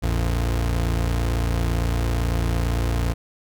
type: tone pair together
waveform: 30% pulse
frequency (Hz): 57.83 / 86.1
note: A#1 / F2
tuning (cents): -13 / -24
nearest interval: perfect fifth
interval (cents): 689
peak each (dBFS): -18 / -25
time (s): 0.02-3.14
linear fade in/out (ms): 20
effects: none